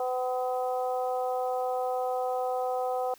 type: harmonic tone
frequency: 253 Hz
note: B3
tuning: 42 cents sharp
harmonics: 2 / 3 / 4 / 5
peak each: -30 / -30 / -41 / -41 dBFS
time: 0-3.14 s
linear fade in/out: 2 ms
effects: white hiss -57 dBFS RMS until 3.18 s